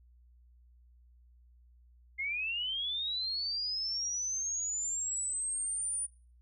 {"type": "linear sweep", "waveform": "sine", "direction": "up", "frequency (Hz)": [2095, 9510], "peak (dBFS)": -32, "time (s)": [2.18, 6.07], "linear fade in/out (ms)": 20, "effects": ["noise-tail reverb RT60 0.4 s tail -23 dB re dry", "added 60 Hz sine -58 dBFS peak until 6.41 s"]}